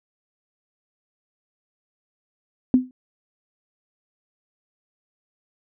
sine tone with exponential decay, 254.3 Hz, C4, 49 cents flat, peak -8 dBFS, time 2.74-2.91 s, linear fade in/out 1 ms, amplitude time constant 35 ms, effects none

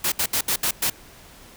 white noise bursts at uneven times, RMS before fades -22 dBFS, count 6, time 0.04-0.12 / 0.19-0.26 / 0.33-0.41 / 0.48-0.56 / 0.63-0.71 / 0.82-0.9 s, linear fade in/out 5 ms, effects pink hiss -47 dBFS RMS until 1.56 s

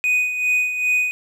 triangle tone with tremolo, 2489 Hz, D#7, in tune, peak -13 dBFS, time 0.04-1.11 s, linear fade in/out 0 ms, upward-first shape sine, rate 2.5 Hz, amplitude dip 60%, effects none

